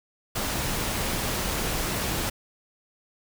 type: noise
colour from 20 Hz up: pink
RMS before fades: -28 dBFS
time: 0.35-2.3 s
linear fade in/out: 10 ms
effects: none